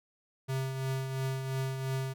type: tone with tremolo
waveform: square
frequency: 132.8 Hz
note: C3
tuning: 26 cents sharp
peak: -30 dBFS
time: 0.48-2.14 s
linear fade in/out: 20 ms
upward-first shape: triangle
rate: 2.9 Hz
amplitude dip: 50%
effects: none